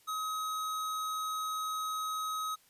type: tone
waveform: square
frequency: 1269 Hz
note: D#6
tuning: 34 cents sharp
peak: -34 dBFS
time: 0.07-2.56 s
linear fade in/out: 20 ms
effects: white hiss -65 dBFS RMS until 2.69 s + resampled to 32000 Hz